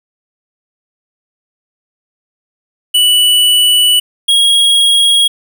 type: tone pair in turn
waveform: square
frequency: 2960 / 3294 Hz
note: F#7 / G#7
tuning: 0 / -15 cents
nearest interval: major second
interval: 185 cents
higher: second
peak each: -7 dBFS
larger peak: neither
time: 2.94-4 / 4.28-5.28 s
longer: first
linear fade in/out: 10 ms
effects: 7-bit